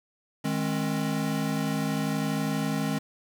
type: chord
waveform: square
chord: Ab major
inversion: second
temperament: equal with one note detuned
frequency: 155.56 / 207.7 / 268.4 Hz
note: Eb3 / Ab3 / C4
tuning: 0 / 0 / +44 cents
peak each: -31 dBFS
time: 0.44-2.99 s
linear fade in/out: 10 ms
effects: 8-bit